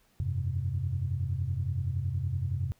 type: chord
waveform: sine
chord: F suspended second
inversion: none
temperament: equal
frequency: 87.31 / 98 / 130.81 Hz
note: F2 / G2 / C3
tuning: 0 / 0 / 0 cents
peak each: -32 dBFS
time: 0.2-2.72 s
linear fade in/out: 0 ms
effects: tanh soft clip ceiling -19 dBFS + pink hiss -67 dBFS RMS until 2.79 s